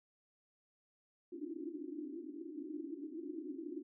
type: band-pass noise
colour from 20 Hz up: white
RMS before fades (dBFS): -45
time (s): 1.32-3.83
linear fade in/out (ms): 10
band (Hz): 270 to 350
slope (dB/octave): 96
effects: none